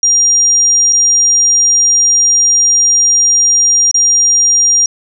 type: tone with dropouts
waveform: sine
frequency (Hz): 5700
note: F8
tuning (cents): +34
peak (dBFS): -6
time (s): 0.03-4.86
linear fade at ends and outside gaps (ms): 2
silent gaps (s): 0.926-0.93 / 3.913-3.943
effects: none